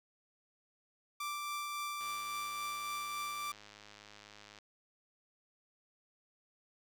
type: tone with tremolo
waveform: sawtooth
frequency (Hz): 1174.7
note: D6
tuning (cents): 0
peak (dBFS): -33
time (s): 1.2-3.52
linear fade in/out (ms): 5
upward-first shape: triangle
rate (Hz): 3.6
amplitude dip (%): 25
type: click train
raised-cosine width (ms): 0.2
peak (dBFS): -36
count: 269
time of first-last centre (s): 2.01-4.587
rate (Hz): 104
effects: none